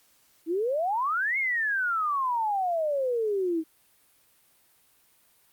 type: exponential two-way sweep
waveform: sine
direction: up then down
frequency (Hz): 311.1 to 2200 to 311.1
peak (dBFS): -24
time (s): 0.46-3.64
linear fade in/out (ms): 50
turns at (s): 1.38
effects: white hiss -63 dBFS RMS until 5.52 s + Opus 48 kbps